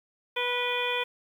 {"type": "harmonic tone with a mistuned harmonic", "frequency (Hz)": 490, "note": "B4", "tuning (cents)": -14, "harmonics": [1, 2, 3, 4, 5, 6, 7], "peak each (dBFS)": [-32, -33, -38, -36, -31, -37, -35], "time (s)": [0.36, 1.04], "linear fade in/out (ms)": 10, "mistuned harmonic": 6, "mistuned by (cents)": 99, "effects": ["9-bit"]}